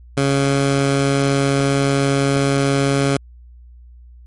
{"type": "tone", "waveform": "15% pulse", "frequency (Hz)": 138.59, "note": "C#3", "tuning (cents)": 0, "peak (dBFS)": -8, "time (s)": [0.17, 3.17], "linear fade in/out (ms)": 5, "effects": ["added 60 Hz sine -39 dBFS peak until 4.26 s", "MP3 48 kbps"]}